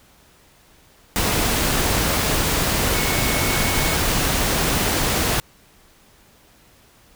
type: tone in noise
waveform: sine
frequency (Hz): 2207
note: C#7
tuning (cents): -8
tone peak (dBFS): -28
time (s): 2.94-3.95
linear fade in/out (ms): 0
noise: pink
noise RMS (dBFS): -20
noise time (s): 1.16-5.4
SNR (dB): -11
effects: pink hiss -53 dBFS RMS until 7.15 s